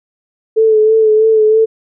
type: tone with vibrato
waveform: sine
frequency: 436.8 Hz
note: A4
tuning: 13 cents flat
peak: -6 dBFS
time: 0.56-1.66 s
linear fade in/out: 20 ms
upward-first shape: sine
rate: 3.1 Hz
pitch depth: 31 cents each way
effects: none